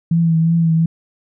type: tone with vibrato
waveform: sine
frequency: 164.81 Hz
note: E3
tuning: in tune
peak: -11 dBFS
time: 0.11-0.86 s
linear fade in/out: 5 ms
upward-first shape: triangle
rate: 2.8 Hz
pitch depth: 38 cents each way
effects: none